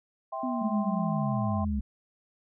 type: chord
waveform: sine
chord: C major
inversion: first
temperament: just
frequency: 654.1 / 784.9 / 1046.5 Hz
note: E5 / G5 / C6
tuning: -14 / +2 / 0 cents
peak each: -36 dBFS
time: 0.32-1.65 s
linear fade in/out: 10 ms
type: linear sweep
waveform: sine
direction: down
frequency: 257.3 to 61.74 Hz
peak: -29 dBFS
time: 0.43-1.81 s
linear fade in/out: 5 ms
type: tone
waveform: sine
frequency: 208.7 Hz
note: G#3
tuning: 9 cents sharp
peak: -29 dBFS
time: 0.61-1.8 s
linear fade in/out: 10 ms
effects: none